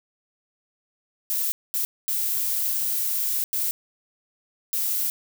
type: noise bursts at uneven times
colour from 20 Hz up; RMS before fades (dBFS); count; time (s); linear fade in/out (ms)
violet; -25; 5; 1.3-1.52 / 1.74-1.85 / 2.08-3.44 / 3.53-3.71 / 4.73-5.1; 0
effects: none